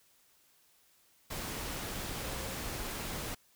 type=tone in noise; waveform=sine; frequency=535 Hz; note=C5; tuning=38 cents sharp; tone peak=-48 dBFS; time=2.22-2.54 s; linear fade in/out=10 ms; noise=pink; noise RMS=-39 dBFS; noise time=1.3-3.35 s; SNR=-12 dB; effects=white hiss -67 dBFS RMS until 3.55 s

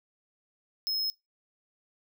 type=tone; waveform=square; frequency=5160 Hz; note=E8; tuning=38 cents flat; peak=-28 dBFS; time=0.87-1.1 s; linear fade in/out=0 ms; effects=noise-tail reverb RT60 0.2 s tail -24 dB re dry

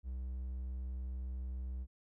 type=tone; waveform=triangle; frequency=63.5 Hz; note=B1; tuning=49 cents sharp; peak=-36 dBFS; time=0.03-1.87 s; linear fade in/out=50 ms; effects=none

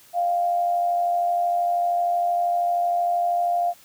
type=tone with amplitude modulation; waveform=sine; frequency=698.5 Hz; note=F5; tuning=in tune; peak=-17 dBFS; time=0.13-3.74 s; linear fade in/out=50 ms; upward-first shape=sine; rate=92.9 Hz; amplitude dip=45%; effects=white hiss -52 dBFS RMS until 3.84 s

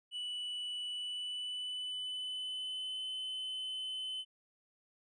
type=tone with pitch glide; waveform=triangle; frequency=2960 to 3040 Hz; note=F#7 to F#7; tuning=0 to +46 cents; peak=-36 dBFS; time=0.11-4.25 s; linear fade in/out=50 ms; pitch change=+46 cents; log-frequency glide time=0.9-3.06 s; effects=resampled to 22050 Hz

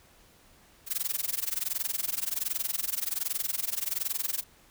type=noise with amplitude modulation; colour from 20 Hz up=blue; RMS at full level=-28 dBFS; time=0.86-4.44 s; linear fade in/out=50 ms; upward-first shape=sine; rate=21.3 Hz; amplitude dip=95%; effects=pink hiss -59 dBFS RMS until 4.7 s

